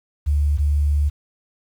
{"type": "tone pair in turn", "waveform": "sine", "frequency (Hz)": [73, 73], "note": ["D2", "D2"], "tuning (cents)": [-10, -10], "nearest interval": "unison", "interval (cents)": 0, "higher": "neither", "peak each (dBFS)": -15, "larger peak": "neither", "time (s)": [[0.26, 0.58], [0.58, 1.1]], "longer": "second", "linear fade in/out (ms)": 20, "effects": ["8-bit"]}